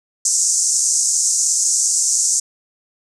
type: band-pass noise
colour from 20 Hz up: pink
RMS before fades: -17 dBFS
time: 0.25-2.4 s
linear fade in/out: 5 ms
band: 6000 to 8400 Hz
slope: 48 dB/octave
effects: none